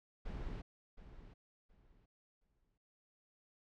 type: noise with echo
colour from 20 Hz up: brown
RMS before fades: -43 dBFS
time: 0.25-0.62 s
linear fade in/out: 10 ms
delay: 720 ms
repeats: 3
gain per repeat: -12 dB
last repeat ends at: 2.78 s
effects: low-pass 4000 Hz 12 dB/octave